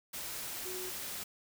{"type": "tone in noise", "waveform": "sine", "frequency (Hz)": 367.7, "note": "F#4", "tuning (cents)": -11, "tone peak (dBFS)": -42, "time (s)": [0.65, 0.9], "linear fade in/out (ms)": 10, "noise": "white", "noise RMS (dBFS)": -41, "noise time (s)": [0.13, 1.24], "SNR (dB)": -4, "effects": []}